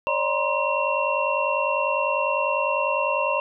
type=tone cluster; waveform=sine; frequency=551 / 601 / 954 / 1044 / 2728 Hz; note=C#5 / D5 / A#5 / C6 / F7; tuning=-11 / +40 / +40 / -4 / -41 cents; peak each=-27 dBFS; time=0.07-3.4 s; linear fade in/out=0 ms; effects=none